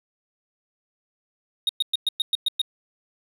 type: tone bursts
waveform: triangle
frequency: 3729 Hz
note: A#7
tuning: in tune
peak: -17 dBFS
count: 8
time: 1.67-2.616 s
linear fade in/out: 2 ms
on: 22 ms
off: 110 ms
effects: none